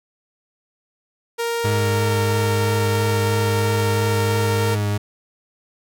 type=tone with pitch glide; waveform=sawtooth; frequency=466.2 to 459.5 Hz; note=A#4 to A#4; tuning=0 to -25 cents; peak=-17 dBFS; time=1.38-4.76 s; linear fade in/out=20 ms; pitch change=-25 cents; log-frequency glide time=1.7-2.08 s
type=tone with vibrato; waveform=40% pulse; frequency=103.83 Hz; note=G#2; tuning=in tune; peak=-18 dBFS; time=1.64-4.98 s; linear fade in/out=10 ms; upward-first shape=triangle; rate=3 Hz; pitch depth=20 cents each way
effects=none